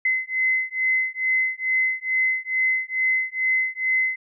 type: beating tone pair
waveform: sine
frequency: 2046 / 2048.3 Hz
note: C7 / C7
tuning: -39 / -37 cents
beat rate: 2.3 Hz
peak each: -23 dBFS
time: 0.05-4.16 s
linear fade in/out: 5 ms
effects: none